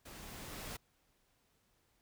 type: noise with level ramp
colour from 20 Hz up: pink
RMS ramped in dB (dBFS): -52 to -44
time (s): 0.05-0.77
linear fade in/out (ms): 10
effects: pink hiss -75 dBFS RMS until 2.01 s